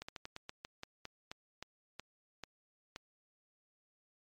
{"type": "slowing click train", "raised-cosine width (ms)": 0.2, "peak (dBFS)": -26, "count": 14, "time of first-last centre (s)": [0.02, 2.961], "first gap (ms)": 65, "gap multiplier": 1.19, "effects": ["MP3 96 kbps"]}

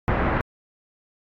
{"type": "low-pass noise", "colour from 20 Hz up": "pink", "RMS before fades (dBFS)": -22, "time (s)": [0.08, 0.41], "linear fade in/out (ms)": 0, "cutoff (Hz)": 1900, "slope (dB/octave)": 24, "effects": ["AAC 48 kbps"]}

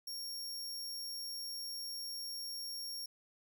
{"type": "tone", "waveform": "sawtooth", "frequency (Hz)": 5540, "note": "F8", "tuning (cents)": -15, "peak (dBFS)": -38, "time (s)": [0.07, 3.06], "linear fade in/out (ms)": 5, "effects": []}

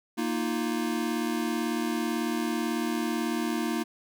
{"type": "chord", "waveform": "square", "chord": "Bb suspended fourth", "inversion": "none", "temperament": "equal", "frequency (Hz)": [233.1, 311.1, 349.2], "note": ["Bb3", "Eb4", "F4"], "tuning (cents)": [0, 0, 0], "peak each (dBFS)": [-31, -32, -34], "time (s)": [0.17, 3.84], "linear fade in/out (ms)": 20, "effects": []}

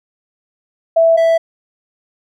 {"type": "tone pair in turn", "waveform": ["sine", "triangle"], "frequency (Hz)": [659.3, 659.3], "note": ["E5", "E5"], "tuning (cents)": [0, 0], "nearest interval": "unison", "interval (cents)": 0, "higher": "neither", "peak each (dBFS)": -7, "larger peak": "neither", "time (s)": [[0.96, 1.17], [1.17, 1.38]], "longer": "neither", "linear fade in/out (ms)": 10, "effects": []}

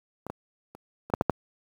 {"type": "clicks", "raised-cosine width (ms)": 1, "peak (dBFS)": [-23, -19, -30, -25, -7, -7, -6], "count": 7, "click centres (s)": [0.266, 0.3, 0.75, 1.1, 1.138, 1.211, 1.297], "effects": ["high-pass 80 Hz 12 dB/octave", "8-bit"]}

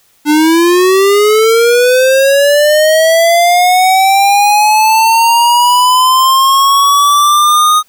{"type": "linear sweep", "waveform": "square", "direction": "up", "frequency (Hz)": [293.7, 1246], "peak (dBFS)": -6, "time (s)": [0.25, 7.83], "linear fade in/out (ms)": 50, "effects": ["white hiss -51 dBFS RMS until 7.88 s"]}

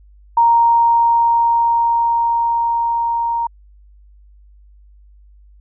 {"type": "tone with level ramp", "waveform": "sine", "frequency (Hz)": 932.3, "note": "A#5", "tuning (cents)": 0, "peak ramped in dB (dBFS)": [-8, -16], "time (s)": [0.37, 3.47], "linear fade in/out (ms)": 5, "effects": ["added 50 Hz sine -43 dBFS peak until 5.6 s"]}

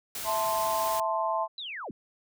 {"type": "noise", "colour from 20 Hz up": "white", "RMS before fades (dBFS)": -36, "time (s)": [0.15, 1], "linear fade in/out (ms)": 2}
{"type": "chord", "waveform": "sine", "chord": "A minor", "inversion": "second", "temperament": "equal", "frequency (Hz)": [659.3, 880, 1046.5], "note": ["E5", "A5", "C6"], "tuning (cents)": [0, 0, 0], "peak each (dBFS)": -30, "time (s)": [0.24, 1.48], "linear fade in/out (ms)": 50}
{"type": "linear sweep", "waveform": "sine", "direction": "down", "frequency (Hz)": [4051, 146.83], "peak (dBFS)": -35, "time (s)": [1.58, 1.91], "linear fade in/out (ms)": 2}
{"effects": []}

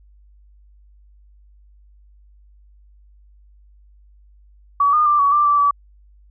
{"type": "tone with pitch steps", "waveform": "sine", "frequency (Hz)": [1138, 1219, 1183, 1129, 1181, 1164, 1148], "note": ["C#6", "D#6", "D6", "C#6", "D6", "D6", "D6"], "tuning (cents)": [45, -36, 12, 31, 9, -16, -40], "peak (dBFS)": -12, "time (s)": [4.8, 5.71], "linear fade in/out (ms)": 5, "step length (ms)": 130, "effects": ["added 50 Hz sine -47 dBFS peak until 6.3 s"]}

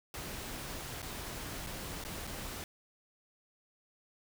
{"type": "noise with dropouts", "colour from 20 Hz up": "pink", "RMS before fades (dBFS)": -42, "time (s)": [0.14, 2.64], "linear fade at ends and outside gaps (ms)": 1, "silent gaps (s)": [[1.019, 1.027], [1.665, 1.67], [2.039, 2.049], [2.269, 2.273]], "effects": []}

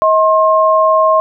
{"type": "tone pair together", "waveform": "sine", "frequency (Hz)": [635.5, 1068], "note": ["D#5", "C6"], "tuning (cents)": [36, 35], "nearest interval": "major sixth", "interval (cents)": 899, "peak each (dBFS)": -10, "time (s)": [0.02, 1.2], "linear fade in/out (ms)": 0, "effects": []}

